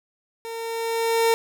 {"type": "tone with level ramp", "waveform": "30% pulse", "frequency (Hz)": 456.8, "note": "A#4", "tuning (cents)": -35, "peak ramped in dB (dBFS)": [-29, -13], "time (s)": [0.45, 1.34], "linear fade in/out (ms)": 0, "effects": []}